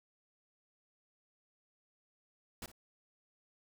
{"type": "noise with echo", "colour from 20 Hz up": "pink", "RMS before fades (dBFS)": -44, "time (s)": [2.62, 2.66], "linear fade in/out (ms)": 2, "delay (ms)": 57, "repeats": 1, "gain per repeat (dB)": -14, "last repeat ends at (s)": 2.717, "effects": []}